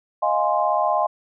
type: chord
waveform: sine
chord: F minor seventh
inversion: third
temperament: equal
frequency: 622.3 / 698.5 / 830.6 / 1046.5 Hz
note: Eb5 / F5 / Ab5 / C6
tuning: 0 / 0 / 0 / 0 cents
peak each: -23 dBFS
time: 0.22-1.07 s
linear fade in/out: 10 ms
effects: none